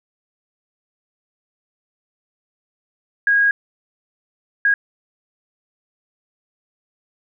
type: tone bursts at uneven times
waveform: sine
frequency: 1640 Hz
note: G#6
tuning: 22 cents flat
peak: -12 dBFS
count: 2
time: 3.27-3.51 / 4.65-4.74 s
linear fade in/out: 2 ms
effects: none